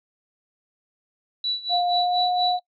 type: tone with tremolo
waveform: sine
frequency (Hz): 3942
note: B7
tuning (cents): -4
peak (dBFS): -21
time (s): 1.44-2.59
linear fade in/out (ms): 2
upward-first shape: sine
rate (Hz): 4.2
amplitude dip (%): 85
type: tone with pitch glide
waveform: sine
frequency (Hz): 708 to 721.2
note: F5 to F#5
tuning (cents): +23 to -45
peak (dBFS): -20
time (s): 1.69-2.6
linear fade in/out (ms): 50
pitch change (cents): +32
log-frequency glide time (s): 1.92-2.22
effects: noise-tail reverb RT60 0.1 s tail -25 dB re dry